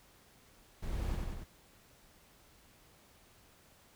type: noise with echo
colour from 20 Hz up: brown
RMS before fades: -38 dBFS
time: 0.82-1.16 s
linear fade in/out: 10 ms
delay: 94 ms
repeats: 3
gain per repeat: -2 dB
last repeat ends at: 1.442 s
effects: pink hiss -63 dBFS RMS until 3.95 s